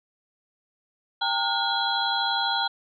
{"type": "tone cluster", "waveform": "sine", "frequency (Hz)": [796, 908, 1434, 3323, 4046], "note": ["G5", "A#5", "F6", "G#7", "B7"], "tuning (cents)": [26, -46, 45, 0, 41], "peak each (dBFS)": -29, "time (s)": [1.21, 2.68], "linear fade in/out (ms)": 10, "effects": []}